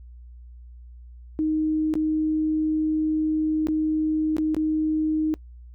sine tone with dropouts, 311.1 Hz, D#4, in tune, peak -20 dBFS, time 1.39-5.34 s, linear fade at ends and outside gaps 0 ms, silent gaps 1.939-1.954 / 3.67-3.685 / 4.367-4.383 / 4.546-4.566 s, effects noise-tail reverb RT60 0.1 s tail -23 dB re dry + added 60 Hz sine -41 dBFS peak until 5.74 s

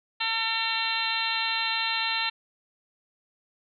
harmonic tone with a mistuned harmonic, 450.8 Hz, A4, 42 cents sharp, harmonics 2 / 3 / 4 / 5 / 6 / 7 / 8 / 9, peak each -33 / -36 / -34 / -35 / -31 / -36 / -34 / -31 dBFS, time 0.2-2.3 s, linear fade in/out 10 ms, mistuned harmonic 6, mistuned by +18 cents, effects none

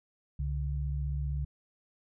sine tone pair together, 67.18 / 142.5 Hz, C2 / C#3, +46 / +48 cents, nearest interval octave + minor second, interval 1302 cents, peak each -31 / -35 dBFS, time 0.39-1.45 s, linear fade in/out 5 ms, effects none

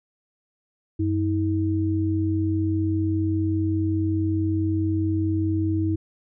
sine tone pair together, 95.1 / 319.9 Hz, F#2 / D#4, +48 / +48 cents, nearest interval octave + major sixth, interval 2100 cents, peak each -23 dBFS, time 0.99-5.96 s, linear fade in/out 10 ms, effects none

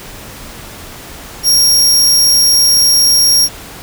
sawtooth tone, 5588 Hz, F8, in tune, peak -4 dBFS, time 1.43-3.49 s, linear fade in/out 50 ms, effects pink hiss -31 dBFS RMS until 3.82 s

